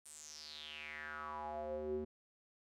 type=tone with band-pass filter sweep; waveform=square; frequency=76 Hz; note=D#2; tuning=40 cents flat; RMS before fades=-45 dBFS; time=0.05-2.05 s; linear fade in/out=10 ms; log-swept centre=9200 to 310 Hz; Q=6.2; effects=none